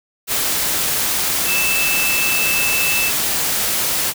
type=tone in noise; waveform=sine; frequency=2637 Hz; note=E7; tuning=in tune; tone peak=-18 dBFS; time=1.45-3.12 s; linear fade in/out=50 ms; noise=white; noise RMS=-19 dBFS; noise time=0.27-4.14 s; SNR=-2 dB; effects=none